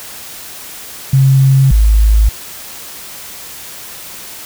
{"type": "tone pair in turn", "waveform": "sine", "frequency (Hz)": [134.4, 53.34], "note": ["C3", "G#1"], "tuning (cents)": [47, 47], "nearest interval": "octave + major third", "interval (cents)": 1600, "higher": "first", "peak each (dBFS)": -5, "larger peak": "neither", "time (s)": [[1.13, 1.71], [1.71, 2.29]], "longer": "neither", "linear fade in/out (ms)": 5, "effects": ["white hiss -30 dBFS RMS until 4.45 s"]}